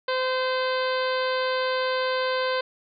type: harmonic tone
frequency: 515 Hz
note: C5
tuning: 28 cents flat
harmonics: 1 / 2 / 3 / 4 / 5 / 6 / 7 / 8 / 9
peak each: -25 / -29 / -31 / -37 / -39 / -38 / -39 / -38 / -40 dBFS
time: 0.08-2.61 s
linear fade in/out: 5 ms
effects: none